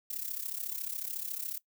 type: noise with amplitude modulation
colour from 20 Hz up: violet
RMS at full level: -34 dBFS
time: 0.1-1.58 s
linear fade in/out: 5 ms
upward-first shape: sine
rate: 34 Hz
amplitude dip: 80%
effects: noise-tail reverb RT60 0.1 s tail -20 dB re dry